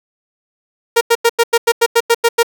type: tone bursts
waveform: sawtooth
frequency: 466.2 Hz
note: A#4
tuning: in tune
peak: -4 dBFS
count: 11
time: 0.96-2.431 s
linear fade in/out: 10 ms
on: 51 ms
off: 91 ms
effects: none